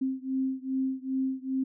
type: beating tone pair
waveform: sine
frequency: 262.8 / 265.3 Hz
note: C4 / C4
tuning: +8 / +24 cents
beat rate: 2.5 Hz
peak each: -30 / -31 dBFS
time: 0.01-1.64 s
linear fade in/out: 10 ms
effects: none